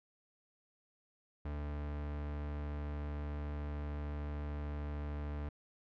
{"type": "tone", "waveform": "40% pulse", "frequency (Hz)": 73.42, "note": "D2", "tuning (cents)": 0, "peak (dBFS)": -37, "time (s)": [1.45, 5.49], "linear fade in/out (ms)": 5, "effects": ["low-pass 2000 Hz 12 dB/octave"]}